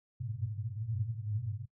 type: band-pass noise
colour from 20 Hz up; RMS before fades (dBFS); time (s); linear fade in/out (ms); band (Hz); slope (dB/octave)
white; -37; 0.2-1.66; 10; 100 to 120; 96
effects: noise-tail reverb RT60 0.1 s tail -20 dB re dry